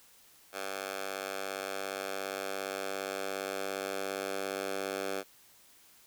10% pulse tone with high-pass filter sweep, 97.3 Hz, G2, 12 cents flat, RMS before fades -37 dBFS, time 0.52-5.24 s, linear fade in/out 50 ms, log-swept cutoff 710 to 440 Hz, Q 0.99, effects white hiss -60 dBFS RMS until 6.06 s

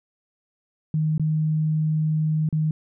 sine tone with dropouts, 155.56 Hz, D#3, in tune, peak -19 dBFS, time 0.94-2.71 s, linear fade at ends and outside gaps 2 ms, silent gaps 1.18-1.196 / 2.489-2.526 s, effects none

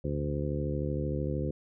harmonic tone with a mistuned harmonic, 73.1 Hz, D2, 7 cents flat, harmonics 1 / 2 / 3 / 4 / 5 / 6 / 7, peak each -35 / -33 / -39 / -38 / -38 / -42 / -38 dBFS, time 0.04-1.51 s, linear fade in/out 5 ms, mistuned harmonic 1, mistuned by +57 cents, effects none

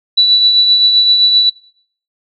sine tone with tremolo, 3951 Hz, B7, in tune, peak -4 dBFS, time 0.17-1.5 s, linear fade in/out 10 ms, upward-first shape triangle, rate 7.7 Hz, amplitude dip 45%, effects noise-tail reverb RT60 0.6 s tail -22 dB re dry

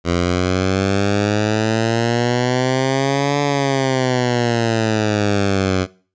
10% pulse exponential two-way sweep, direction up then down, 85.6 to 144.4 to 91.9 Hz, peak -7 dBFS, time 0.04-5.87 s, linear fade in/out 50 ms, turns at 3.41 s, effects noise-tail reverb RT60 0.4 s tail -21 dB re dry + resampled to 16000 Hz

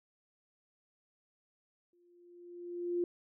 sine tone with exponential growth, 349.8 Hz, F4, 3 cents sharp, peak -28 dBFS, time 1.93-3.04 s, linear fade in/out 2 ms, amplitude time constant 240 ms, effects none

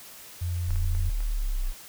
sine tone, 87.31 Hz, F2, in tune, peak -26 dBFS, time 0.41-1.1 s, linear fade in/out 10 ms
sine linear two-way sweep, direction up then down, 30.16 to 37.81 to 30.16 Hz, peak -24 dBFS, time 0.66-1.74 s, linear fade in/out 50 ms, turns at 1.24 s
clicks, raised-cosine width 0.5 ms, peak -31 dBFS, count 4, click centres 0.706 / 0.759 / 0.95 / 1.205 s
effects white hiss -46 dBFS RMS until 1.88 s

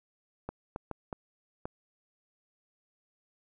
clicks, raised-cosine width 1 ms, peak -22 dBFS, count 5, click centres 0.49 / 0.761 / 0.913 / 1.128 / 1.655 s, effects none

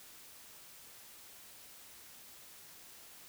silence, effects white hiss -55 dBFS RMS until 3.28 s

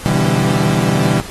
35% pulse chord, E minor seventh, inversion second, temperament equal with one note detuned, 124.91 / 146.83 / 164.81 / 196 Hz, B2 / D3 / E3 / G3, +20 / 0 / 0 / 0 cents, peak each -17 dBFS, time 0.06-1.2 s, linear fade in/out 0 ms, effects pink hiss -32 dBFS RMS until 1.3 s + AAC 32 kbps

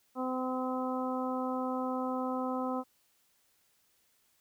harmonic tone, 256.6 Hz, C4, 34 cents flat, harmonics 1 / 2 / 3 / 4 / 5, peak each -34 / -37 / -39 / -40 / -41 dBFS, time 0.15-2.84 s, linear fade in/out 50 ms, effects white hiss -71 dBFS RMS until 4.4 s

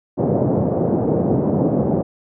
pink band-pass noise, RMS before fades -18 dBFS, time 0.17-2.03 s, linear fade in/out 20 ms, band 120 to 630 Hz, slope 24 dB/octave, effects none

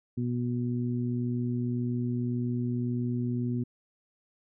harmonic tone, 121.8 Hz, B2, 24 cents flat, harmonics 1 / 2 / 3, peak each -30 / -30 / -40 dBFS, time 0.17-3.64 s, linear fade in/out 10 ms, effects none

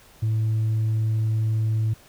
triangle tone with tanh clipping, 110 Hz, A2, in tune, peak -20 dBFS, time 0.22-1.94 s, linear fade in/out 10 ms, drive 6 dB, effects pink hiss -52 dBFS RMS until 2.08 s

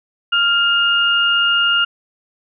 sine tone pair together, 1396.9 / 2834 Hz, F6 / F7, 0 / +25 cents, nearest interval octave, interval 1225 cents, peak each -15 dBFS, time 0.32-1.85 s, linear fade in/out 10 ms, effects none

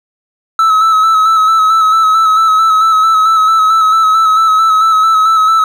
triangle tone with vibrato, 1300 Hz, E6, 24 cents flat, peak -4 dBFS, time 0.59-5.64 s, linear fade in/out 2 ms, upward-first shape square, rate 4.5 Hz, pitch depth 27 cents each way, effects none

